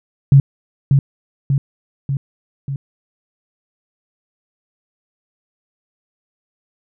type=tone with echo; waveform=sine; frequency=137.9 Hz; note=C#3; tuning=9 cents flat; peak=-4 dBFS; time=0.32-0.4 s; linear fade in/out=2 ms; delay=590 ms; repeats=4; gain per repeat=-4 dB; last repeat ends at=2.76 s; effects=none